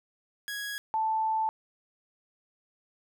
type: tone pair in turn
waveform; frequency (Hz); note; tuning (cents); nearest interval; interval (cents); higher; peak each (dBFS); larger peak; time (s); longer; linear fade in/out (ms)
sawtooth / sine; 1661.2 / 880; G#6 / A5; 0 / 0; major seventh; 1100; first; -30 / -25; second; 0.48-0.78 / 0.94-1.49; second; 0
effects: none